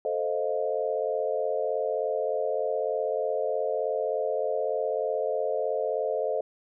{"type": "chord", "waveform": "sine", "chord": "F dominant seventh", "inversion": "first", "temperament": "equal", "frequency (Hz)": [440, 523.3, 622.3, 698.5], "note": ["A4", "C5", "Eb5", "F5"], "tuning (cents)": [0, 0, 0, 0], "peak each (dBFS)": [-30, -30, -30, -35], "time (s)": [0.05, 6.41], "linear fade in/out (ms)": 2, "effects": []}